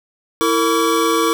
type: tone cluster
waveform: square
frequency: 330.5 / 458.1 / 1140 Hz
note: E4 / A#4 / C#6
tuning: +5 / -30 / +48 cents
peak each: -19 dBFS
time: 0.41-1.33 s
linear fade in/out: 0 ms
effects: none